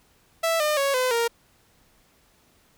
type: tone with pitch steps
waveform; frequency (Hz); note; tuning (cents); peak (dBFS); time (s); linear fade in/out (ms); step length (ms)
sawtooth; 659.3 / 604.6 / 554.4 / 508.4 / 466.2; E5 / D#5 / C#5 / C5 / A#4; 0 / -50 / 0 / -50 / 0; -17; 0.43-1.28; 10; 170
effects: pink hiss -61 dBFS RMS until 2.77 s